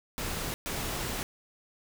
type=noise bursts at uneven times; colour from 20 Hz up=pink; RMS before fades=-34 dBFS; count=2; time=0.18-0.54 / 0.66-1.23 s; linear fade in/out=0 ms; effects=none